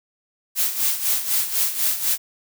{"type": "noise with tremolo", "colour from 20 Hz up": "blue", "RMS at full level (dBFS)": -19, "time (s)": [0.55, 2.18], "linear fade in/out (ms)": 50, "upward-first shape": "sine", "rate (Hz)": 4, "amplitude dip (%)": 70, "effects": []}